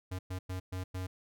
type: tone bursts at uneven times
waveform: square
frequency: 92.5 Hz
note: F#2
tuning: in tune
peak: -36 dBFS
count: 5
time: 0.11-0.19 / 0.3-0.39 / 0.49-0.6 / 0.72-0.84 / 0.94-1.07 s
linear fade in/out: 10 ms
effects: none